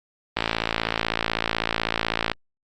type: click train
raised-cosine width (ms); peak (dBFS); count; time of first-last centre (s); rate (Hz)
0.3; -5; 110; 0.37-2.316; 56
effects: Opus 32 kbps